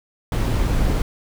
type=noise; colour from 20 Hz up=brown; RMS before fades=-19 dBFS; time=0.32-1.02 s; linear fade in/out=2 ms; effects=none